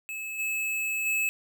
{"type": "tone with level steps", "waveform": "square", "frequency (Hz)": 2596, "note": "E7", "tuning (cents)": -27, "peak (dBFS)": [-34, -28, -25], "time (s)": [0.09, 1.29], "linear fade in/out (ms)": 0, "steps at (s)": [0.38, 1.05], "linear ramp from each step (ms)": 20, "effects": []}